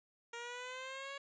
10% pulse linear sweep, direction up, 466.2 to 560 Hz, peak -35 dBFS, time 0.33-1.18 s, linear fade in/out 5 ms, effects resampled to 16000 Hz

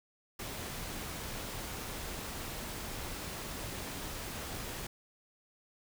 pink noise, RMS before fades -41 dBFS, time 0.39-4.87 s, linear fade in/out 5 ms, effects none

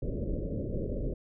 pink low-pass noise, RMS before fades -33 dBFS, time 0.02-1.14 s, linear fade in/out 5 ms, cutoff 590 Hz, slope 96 dB/octave, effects none

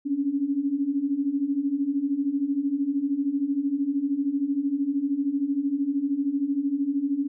sine beating tone pair, 271.4 / 284.4 Hz, C#4 / C#4, -36 / +45 cents, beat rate 13 Hz, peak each -28 / -24 dBFS, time 0.05-7.28 s, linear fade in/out 20 ms, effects none

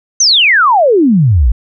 sine exponential sweep, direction down, 6370 to 50.3 Hz, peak -5 dBFS, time 0.2-1.52 s, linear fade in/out 5 ms, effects none

